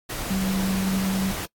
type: tone in noise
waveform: sine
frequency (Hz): 191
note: G3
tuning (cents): -45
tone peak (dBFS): -22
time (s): 0.3-1.32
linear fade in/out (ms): 10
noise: pink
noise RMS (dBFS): -31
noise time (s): 0.09-1.46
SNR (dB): +6
effects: noise-tail reverb RT60 0.1 s tail -23 dB re dry + AAC 64 kbps